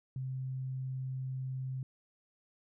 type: tone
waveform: sine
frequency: 130.81 Hz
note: C3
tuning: in tune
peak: -35 dBFS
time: 0.16-1.83 s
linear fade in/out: 2 ms
effects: none